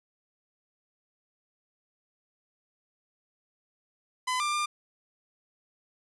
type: tone with pitch steps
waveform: sawtooth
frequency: 1011 / 1189 / 1198 Hz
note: B5 / D6 / D6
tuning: +40 / +21 / +34 cents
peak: -23 dBFS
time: 4.27-4.66 s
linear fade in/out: 10 ms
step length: 130 ms
effects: resampled to 24000 Hz